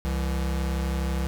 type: tone pair together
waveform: square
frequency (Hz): 66.6 / 167.82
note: C2 / E3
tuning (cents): +31 / +31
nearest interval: octave + major third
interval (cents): 1600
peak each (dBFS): -26 / -33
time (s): 0.05-1.27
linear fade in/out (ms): 0
effects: none